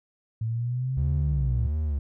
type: linear two-way sweep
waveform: sine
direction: up then down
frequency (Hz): 110 to 147.3 to 110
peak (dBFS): -25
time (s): 0.41-1.67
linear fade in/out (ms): 5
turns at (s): 1.32
type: tone with vibrato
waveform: triangle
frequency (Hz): 69.1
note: C#2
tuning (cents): -5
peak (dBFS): -22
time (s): 0.97-1.99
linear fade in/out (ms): 5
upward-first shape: sine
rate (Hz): 1.5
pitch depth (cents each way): 200
effects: none